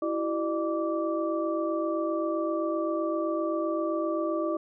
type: tone cluster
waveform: sine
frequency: 330.2 / 377.9 / 602 / 1162 Hz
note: E4 / F#4 / D5 / D6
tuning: +3 / +37 / +43 / -19 cents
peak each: -29 / -36 / -30 / -35 dBFS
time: 0.02-4.57 s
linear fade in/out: 5 ms
effects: none